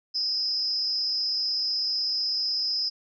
sine tone with amplitude modulation, 5090 Hz, D#8, 39 cents sharp, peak -20 dBFS, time 0.14-2.9 s, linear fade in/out 20 ms, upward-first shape sine, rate 244 Hz, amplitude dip 100%, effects none

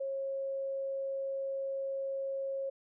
sine tone, 543 Hz, C#5, 36 cents flat, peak -33 dBFS, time 0-2.7 s, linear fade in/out 10 ms, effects none

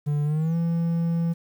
triangle tone with pitch glide, 146.83 to 167.69 Hz, D3 to E3, 0 to +30 cents, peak -19 dBFS, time 0.06-1.34 s, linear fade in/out 20 ms, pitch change +230 cents, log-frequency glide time 0.24-0.56 s, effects 9-bit

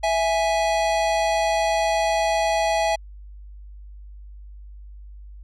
square tone pair together, 658.7 / 830.6 Hz, E5 / G#5, -1 / 0 cents, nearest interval major third, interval 401 cents, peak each -22 / -23 dBFS, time 0.03-2.96 s, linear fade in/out 10 ms, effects added 50 Hz sine -38 dBFS peak until 5.43 s + low-pass 7000 Hz 12 dB/octave

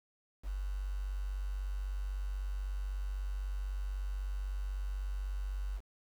sine tone with quantisation, 48.08 Hz, G1, 33 cents flat, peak -34 dBFS, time 0.43-5.81 s, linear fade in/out 50 ms, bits 9, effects none

